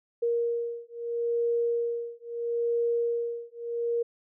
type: beating tone pair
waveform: sine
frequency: 469.5 / 470.26 Hz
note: A#4 / A#4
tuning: +12 / +15 cents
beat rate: 0.76 Hz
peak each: -29 dBFS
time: 0.22-4.03 s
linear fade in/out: 10 ms
effects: none